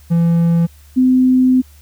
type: tone pair in turn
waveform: triangle / sine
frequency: 168.5 / 256.2 Hz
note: E3 / C4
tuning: +38 / -36 cents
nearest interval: perfect fifth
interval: 726 cents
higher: second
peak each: -8 dBFS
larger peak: neither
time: 0.1-0.67 / 0.96-1.62 s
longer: second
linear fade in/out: 20 ms
effects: added 73 Hz sine -41 dBFS peak until 1.81 s + white hiss -50 dBFS RMS until 1.81 s